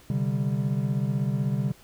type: chord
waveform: triangle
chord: C suspended second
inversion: none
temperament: equal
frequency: 130.81 / 146.83 / 196 Hz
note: C3 / D3 / G3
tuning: 0 / 0 / 0 cents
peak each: -25 / -26 / -27 dBFS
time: 0.1-1.72 s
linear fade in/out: 2 ms
effects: pink hiss -54 dBFS RMS until 1.83 s